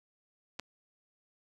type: clicks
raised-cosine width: 0.2 ms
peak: -29 / -20 dBFS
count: 2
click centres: 0.592 / 0.596 s
effects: high-pass 60 Hz 12 dB/octave + 9-bit